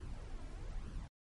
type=noise with flanger; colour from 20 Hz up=brown; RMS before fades=-44 dBFS; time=0-1.08 s; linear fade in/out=10 ms; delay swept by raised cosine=0.65 to 3.05 ms; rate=1.1 Hz; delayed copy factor=+0.55; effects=MP3 48 kbps